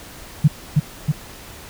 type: tone with echo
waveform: sine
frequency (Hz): 150.3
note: D3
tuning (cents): +40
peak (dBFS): -7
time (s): 0.44-0.48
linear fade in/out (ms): 10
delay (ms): 320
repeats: 2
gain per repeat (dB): -3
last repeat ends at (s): 1.12
effects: pink hiss -39 dBFS RMS until 1.69 s